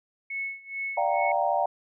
sine tone with tremolo, 2200 Hz, C#7, 14 cents flat, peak -28 dBFS, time 0.3-1.32 s, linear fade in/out 5 ms, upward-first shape sine, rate 2.3 Hz, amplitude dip 90%
sine chord, G minor seventh, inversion second, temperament equal with one note detuned, 587.3 / 698.5 / 773.2 / 932.3 Hz, D5 / F5 / G5 / Bb5, 0 / 0 / -24 / 0 cents, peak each -28 / -27 / -27 / -29 dBFS, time 0.97-1.66 s, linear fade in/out 5 ms
effects none

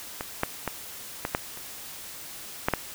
clicks, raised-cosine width 0.5 ms, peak -16 / -8 / -12 / -12 / -8 / -26 / -7 / -7 dBFS, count 8, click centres 0.209 / 0.434 / 0.677 / 1.251 / 1.349 / 1.574 / 2.685 / 2.737 s, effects white hiss -41 dBFS RMS until 2.94 s

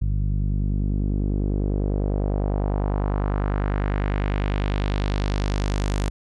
sawtooth tone with low-pass filter sweep, 50 Hz, G1, 35 cents sharp, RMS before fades -23 dBFS, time 0.01-6.1 s, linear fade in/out 10 ms, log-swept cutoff 130 to 8400 Hz, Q 1.4, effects none

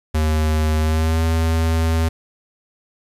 square tone with pitch glide, 77.78 to 81.36 Hz, D#2 to E2, 0 to -22 cents, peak -16 dBFS, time 0.14-2.09 s, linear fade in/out 10 ms, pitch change +78 cents, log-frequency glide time 0.79-1.22 s, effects resampled to 32000 Hz + 8-bit

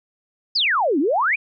sine exponential two-way sweep, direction down then up, 5274 to 260.4 to 2547 Hz, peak -16 dBFS, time 0.55-1.36 s, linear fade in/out 10 ms, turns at 0.99 s, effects none

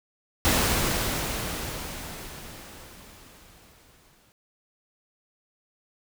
pink noise with exponential decay, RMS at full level -21 dBFS, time 0.45-4.32 s, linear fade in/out 0 ms, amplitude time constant 840 ms, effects none

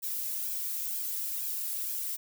violet noise with flanger, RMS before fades -34 dBFS, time 0.02-2.17 s, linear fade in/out 20 ms, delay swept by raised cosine 1.2 to 2.4 ms, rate 2.1 Hz, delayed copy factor +0.8, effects none

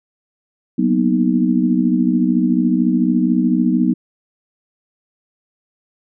sine chord, B major seventh, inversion second, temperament equal with one note detuned, 186.61 / 233.1 / 246.9 / 311.1 Hz, F#3 / A#3 / B3 / D#4, +15 / 0 / 0 / 0 cents, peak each -18 / -21 / -16 / -19 dBFS, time 0.78-3.94 s, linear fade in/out 10 ms, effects none

